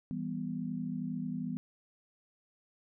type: chord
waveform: sine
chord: E minor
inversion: none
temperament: just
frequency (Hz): 164.81 / 197.78 / 247.2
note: E3 / G3 / B3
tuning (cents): 0 / +16 / +2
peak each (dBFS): -39 / -39 / -37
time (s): 0.11-1.57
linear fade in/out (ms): 0
effects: none